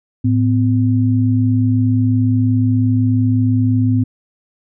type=tone pair together; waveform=sine; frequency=108.7 / 254.4 Hz; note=A2 / C4; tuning=-21 / -48 cents; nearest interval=octave + minor third; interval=1473 cents; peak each=-13 / -15 dBFS; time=0.24-4.04 s; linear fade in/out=10 ms; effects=none